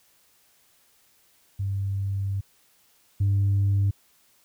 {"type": "tone pair in turn", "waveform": "sine", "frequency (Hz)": [98.2, 99.23], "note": ["G2", "G2"], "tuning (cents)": [4, 22], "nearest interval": "unison", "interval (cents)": 18, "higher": "second", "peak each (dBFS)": [-24, -17], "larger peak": "second", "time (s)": [[1.59, 2.41], [3.2, 3.91]], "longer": "first", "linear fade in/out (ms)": 10, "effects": ["tanh soft clip ceiling -17 dBFS", "white hiss -62 dBFS RMS until 4.44 s"]}